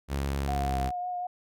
sawtooth tone with pitch glide, 69.3 to 66.25 Hz, C#2 to C2, 0 to +22 cents, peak -24 dBFS, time 0.08-0.92 s, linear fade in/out 50 ms, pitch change -78 cents, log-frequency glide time 0.6-0.77 s
sine tone with vibrato, 719 Hz, F#5, 50 cents flat, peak -30 dBFS, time 0.48-1.27 s, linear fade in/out 5 ms, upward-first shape triangle, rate 5.4 Hz, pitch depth 21 cents each way
effects none

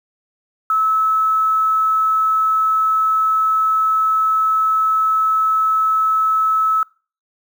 sine tone with quantisation, 1300 Hz, E6, 24 cents flat, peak -13 dBFS, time 0.7-6.83 s, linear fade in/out 2 ms, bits 7, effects noise-tail reverb RT60 0.4 s tail -25 dB re dry

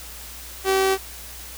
sawtooth tone with amplitude modulation, 384.1 Hz, G4, 35 cents flat, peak -12 dBFS, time 0.64-0.98 s, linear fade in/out 50 ms, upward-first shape sine, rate 102 Hz, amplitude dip 30%, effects added 60 Hz sine -42 dBFS peak until 1.57 s + white hiss -39 dBFS RMS until 1.57 s

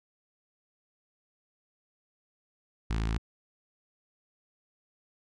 sawtooth tone with notch filter, 55 Hz, A1, in tune, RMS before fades -30 dBFS, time 2.9-3.18 s, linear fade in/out 5 ms, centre 550 Hz, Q 1.1, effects low-pass 6000 Hz 12 dB/octave

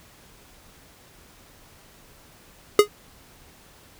square tone with exponential decay, 415.3 Hz, G#4, in tune, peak -7 dBFS, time 2.79-2.88 s, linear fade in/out 2 ms, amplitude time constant 18 ms, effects pink hiss -52 dBFS RMS until 3.99 s

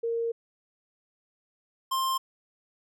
sine / square tone pair in turn, 462.7 / 1053.8 Hz, A#4 / C6, -13 / +12 cents, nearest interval octave + major second, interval 1425 cents, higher second, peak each -26 dBFS, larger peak neither, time 0.03-0.32 / 1.91-2.18 s, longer first, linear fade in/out 10 ms, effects none

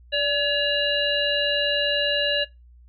harmonic tone with a mistuned harmonic, 565 Hz, C#5, 33 cents sharp, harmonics 1 / 3 / 5 / 7, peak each -25 / -27 / -24 / -27 dBFS, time 0.12-2.45 s, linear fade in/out 20 ms, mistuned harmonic 1, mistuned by +44 cents, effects noise-tail reverb RT60 0.2 s tail -19 dB re dry + added 60 Hz sine -47 dBFS peak until 2.88 s

